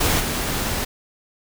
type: noise with level steps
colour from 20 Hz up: pink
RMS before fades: -19 / -24 dBFS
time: 0-0.85 s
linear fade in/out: 10 ms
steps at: 0.19 s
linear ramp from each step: 20 ms
effects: none